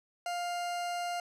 40% pulse tone, 702 Hz, F5, 9 cents sharp, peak -32 dBFS, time 0.26-1.2 s, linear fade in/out 2 ms, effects low-pass 10000 Hz 12 dB/octave

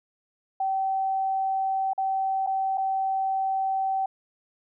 sine tone with dropouts, 770 Hz, G5, 31 cents flat, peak -23 dBFS, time 0.6-4.06 s, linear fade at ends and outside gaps 5 ms, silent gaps 1.934-1.978 / 2.465-2.471 / 2.775-2.779 s, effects none

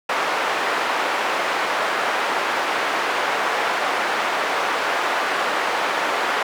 white band-pass noise, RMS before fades -22 dBFS, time 0.09-6.43 s, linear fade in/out 5 ms, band 500 to 1500 Hz, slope 12 dB/octave, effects none

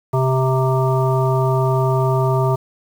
harmonic tone with a mistuned harmonic, 130.81 Hz, C3, in tune, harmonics 1 / 3 / 5 / 7 / 9, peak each -16 / -21 / -23 / -24 / -26 dBFS, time 0.13-2.56 s, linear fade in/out 10 ms, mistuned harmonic 7, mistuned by +19 cents, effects 7-bit

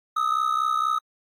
triangle ring-modulated tone, 1263 Hz, D#6, 26 cents sharp, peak -16 dBFS, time 0.16-0.99 s, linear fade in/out 10 ms, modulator 32.1 Hz, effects AAC 64 kbps

